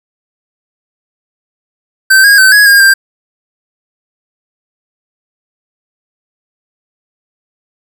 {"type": "tone with pitch steps", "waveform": "square", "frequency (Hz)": [1549, 1634, 1535, 1669, 1619, 1583], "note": ["G6", "G#6", "G6", "G#6", "G#6", "G6"], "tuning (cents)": [-21, -29, -37, 8, -45, 17], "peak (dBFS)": -3, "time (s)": [2.1, 2.94], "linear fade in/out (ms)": 10, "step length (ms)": 140, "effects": []}